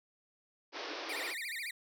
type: band-pass noise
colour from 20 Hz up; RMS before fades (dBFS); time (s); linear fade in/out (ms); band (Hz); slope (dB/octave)
pink; -42; 0.72-1.35; 50; 290 to 5700; 96
type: tone with vibrato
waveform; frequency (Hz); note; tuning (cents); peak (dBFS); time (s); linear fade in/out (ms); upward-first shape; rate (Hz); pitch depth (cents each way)
35% pulse; 2093; C7; 0; -36; 1.09-1.71; 5; sine; 14; 260
effects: none